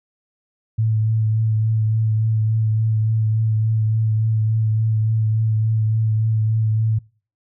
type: tone with vibrato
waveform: sine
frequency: 110 Hz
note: A2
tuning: in tune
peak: -15 dBFS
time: 0.78-6.99 s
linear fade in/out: 10 ms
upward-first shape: triangle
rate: 3.5 Hz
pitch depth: 24 cents each way
effects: noise-tail reverb RT60 0.4 s tail -25 dB re dry